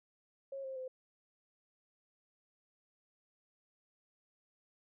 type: tone with pitch steps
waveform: sine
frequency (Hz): 545 / 530.1 / 515.6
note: C#5 / C5 / C5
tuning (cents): -29 / +23 / -26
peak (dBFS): -40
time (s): 0.52-0.88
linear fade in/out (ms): 5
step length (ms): 120
effects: none